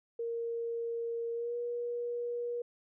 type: tone with pitch glide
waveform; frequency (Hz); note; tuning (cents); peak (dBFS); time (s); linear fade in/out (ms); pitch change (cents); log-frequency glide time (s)
sine; 464.9 to 478.8; A#4 to A#4; -5 to +46; -33; 0.19-2.62; 5; +51; 1.33-1.56
effects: none